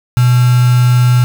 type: tone with quantisation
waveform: sine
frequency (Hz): 123.47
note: B2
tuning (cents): 0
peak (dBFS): -6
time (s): 0.17-1.24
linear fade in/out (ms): 0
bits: 3
effects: none